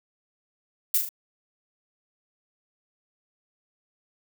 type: noise with echo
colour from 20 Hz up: violet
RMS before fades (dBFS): -21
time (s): 0.94-0.98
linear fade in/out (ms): 5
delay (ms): 37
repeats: 3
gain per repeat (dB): -5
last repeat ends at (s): 1.091
effects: none